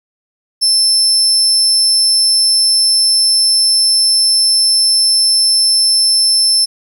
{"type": "tone", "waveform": "35% pulse", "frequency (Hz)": 5300, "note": "E8", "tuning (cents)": 9, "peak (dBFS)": -6, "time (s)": [0.61, 6.66], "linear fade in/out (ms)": 20, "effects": ["8-bit"]}